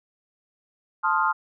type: chord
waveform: sine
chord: F dominant seventh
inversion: first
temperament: equal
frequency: 880 / 1046.5 / 1244.5 / 1396.9 Hz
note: A5 / C6 / Eb6 / F6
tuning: 0 / 0 / 0 / 0 cents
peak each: -25 dBFS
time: 1.03-1.33 s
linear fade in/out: 20 ms
effects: none